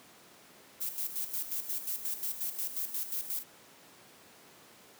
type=noise with tremolo; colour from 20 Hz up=violet; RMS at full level=-34 dBFS; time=0.8-3.44 s; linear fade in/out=20 ms; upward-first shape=square; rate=5.6 Hz; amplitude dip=65%; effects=pink hiss -56 dBFS RMS until 4.99 s + high-pass 200 Hz 12 dB/octave